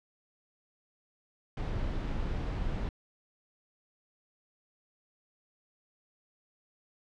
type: noise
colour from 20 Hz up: brown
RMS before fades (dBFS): -33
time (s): 1.57-2.89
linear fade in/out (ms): 2
effects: low-pass 4000 Hz 12 dB/octave